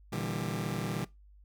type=chord; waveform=sawtooth; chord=E half-diminished seventh; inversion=second; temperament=just; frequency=118.67 / 148.33 / 164.81 / 197.78 Hz; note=Bb2 / D3 / E3 / G3; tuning=+31 / +18 / 0 / +16 cents; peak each=-34 dBFS; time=0.12-1.05 s; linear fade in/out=10 ms; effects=noise-tail reverb RT60 0.2 s tail -20 dB re dry + added 50 Hz sine -54 dBFS peak until 1.44 s